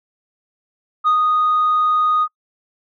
sine tone with ADSR envelope, 1240 Hz, D#6, 6 cents flat, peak -9 dBFS, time 1.04-2.28 s, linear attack 34 ms, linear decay 92 ms, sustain -3 dB, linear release 56 ms, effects noise-tail reverb RT60 0.1 s tail -25 dB re dry + tanh soft clip ceiling -10 dBFS

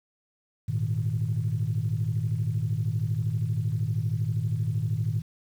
sine chord, Ab suspended second, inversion none, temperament equal, 103.83 / 116.54 / 155.56 Hz, Ab2 / Bb2 / Eb3, 0 / 0 / 0 cents, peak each -28 / -27 / -30 dBFS, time 0.68-5.22 s, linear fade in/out 10 ms, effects tanh soft clip ceiling -17 dBFS + 9-bit

